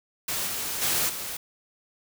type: noise with level steps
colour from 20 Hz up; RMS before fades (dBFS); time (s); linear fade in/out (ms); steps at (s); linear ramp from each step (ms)
white; -29 / -31 / -25 / -34; 0.28-1.37; 5; 0.46 / 0.81 / 1.08; 20
effects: none